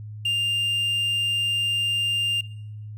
triangle tone with quantisation, 2800 Hz, F7, 4 cents sharp, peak -19 dBFS, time 0.25-2.41 s, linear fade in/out 5 ms, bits 8, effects noise-tail reverb RT60 0.7 s tail -19 dB re dry + added 106 Hz sine -34 dBFS peak until 2.97 s

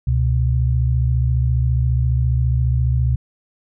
sine tone pair together, 69.3 / 123.94 Hz, C#2 / B2, 0 / +7 cents, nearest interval minor seventh, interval 1007 cents, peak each -17 dBFS, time 0.07-3.16 s, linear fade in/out 5 ms, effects none

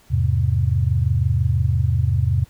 sine chord, E augmented, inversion none, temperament just, 82.41 / 103.01 / 128.76 Hz, E2 / G#2 / B#2, 0 / -14 / -27 cents, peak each -20 dBFS, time 0.1-2.45 s, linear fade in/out 20 ms, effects pink hiss -54 dBFS RMS until 2.49 s

